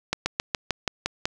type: slowing click train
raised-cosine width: 0.2 ms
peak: -6 dBFS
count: 8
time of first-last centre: 0.13-1.255 s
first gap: 130 ms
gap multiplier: 1.07
effects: none